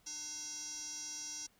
square tone with band-pass filter, 300.9 Hz, D4, 42 cents sharp, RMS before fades -44 dBFS, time 0.06-1.47 s, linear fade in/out 10 ms, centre 5900 Hz, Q 8.5, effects pink hiss -70 dBFS RMS until 1.59 s

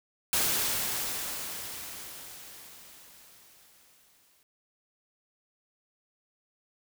white noise with exponential decay, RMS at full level -26 dBFS, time 0.33-4.43 s, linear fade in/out 1 ms, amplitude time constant 890 ms, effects none

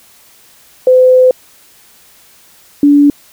sine tone pair in turn, 510 / 288.1 Hz, C5 / D4, -44 / -33 cents, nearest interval minor seventh, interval 989 cents, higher first, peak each -3 dBFS, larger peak neither, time 0.87-1.31 / 2.83-3.1 s, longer first, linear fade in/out 2 ms, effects white hiss -44 dBFS RMS until 3.32 s

